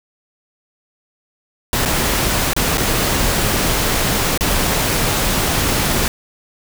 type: noise with dropouts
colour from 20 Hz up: pink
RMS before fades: -17 dBFS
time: 1.73-6.08 s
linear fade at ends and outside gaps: 1 ms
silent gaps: 1.852-1.858 / 2.534-2.564 / 2.773-2.78 / 4.376-4.408 s
effects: none